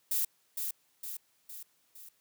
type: noise with echo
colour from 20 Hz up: violet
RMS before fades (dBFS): -30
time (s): 0.11-0.25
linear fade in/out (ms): 5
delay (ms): 460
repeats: 4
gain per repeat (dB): -5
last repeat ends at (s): 2.09
effects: white hiss -71 dBFS RMS until 2.2 s + high-pass 80 Hz 12 dB/octave